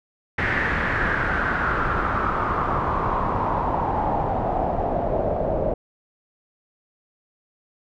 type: noise with low-pass filter sweep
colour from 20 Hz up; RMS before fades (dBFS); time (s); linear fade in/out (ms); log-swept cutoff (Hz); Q
pink; -23; 0.38-5.74; 5; 1900 to 590; 4.9
effects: none

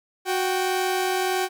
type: tone pair together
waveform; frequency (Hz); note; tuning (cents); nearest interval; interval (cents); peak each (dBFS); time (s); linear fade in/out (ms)
sawtooth; 369.2 / 780; F#4 / G5; -4 / -9; octave + minor second; 1295; -20 / -22; 0.25-1.49; 50
effects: none

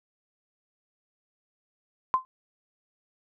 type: tone with exponential decay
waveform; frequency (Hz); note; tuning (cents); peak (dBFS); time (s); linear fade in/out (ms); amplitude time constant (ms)
sine; 1037; C6; -16; -15; 2.14-2.25; 0; 23
effects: none

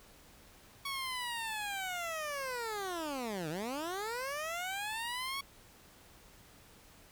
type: linear two-way sweep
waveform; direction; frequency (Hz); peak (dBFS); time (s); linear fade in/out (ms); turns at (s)
15% pulse; down then up; 1120 to 146.83 to 1120; -30; 0.85-5.41; 5; 3.49
effects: pink hiss -59 dBFS RMS until 7.11 s

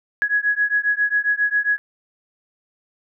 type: beating tone pair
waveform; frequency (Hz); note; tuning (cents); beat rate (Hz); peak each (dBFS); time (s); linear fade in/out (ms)
sine; 1669 / 1676.4; G#6 / G#6; +8 / +16; 7.4; -20; 0.22-1.78; 0
effects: none

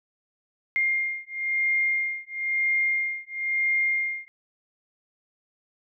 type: beating tone pair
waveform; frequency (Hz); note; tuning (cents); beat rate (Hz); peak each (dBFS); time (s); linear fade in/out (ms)
sine; 2117 / 2118; C7 / C7; +20 / +21; 1; -26; 0.76-4.28; 0
effects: none

